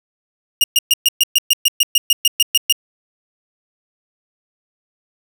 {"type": "tone bursts", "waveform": "sawtooth", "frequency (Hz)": 2843, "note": "F7", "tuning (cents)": 30, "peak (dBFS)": -6, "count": 15, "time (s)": [0.61, 2.725], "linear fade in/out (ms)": 2, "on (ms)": 29, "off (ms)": 120, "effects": []}